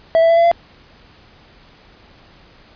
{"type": "tone with pitch steps", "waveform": "triangle", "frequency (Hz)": [655, 661.8, 668.8, 675.8, 682.8], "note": ["E5", "E5", "E5", "E5", "F5"], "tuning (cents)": [-11, 7, 25, 43, -39], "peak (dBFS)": -7, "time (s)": [0.15, 0.515], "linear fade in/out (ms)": 0, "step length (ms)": 73, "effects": ["pink hiss -47 dBFS RMS until 2.75 s", "resampled to 11025 Hz"]}